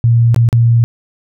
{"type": "tone with dropouts", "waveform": "sine", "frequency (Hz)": 117.1, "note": "A#2", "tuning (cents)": 8, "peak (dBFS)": -6, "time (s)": [0.04, 0.84], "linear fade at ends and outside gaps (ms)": 0, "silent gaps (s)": [[0.345, 0.362], [0.489, 0.528]], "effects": []}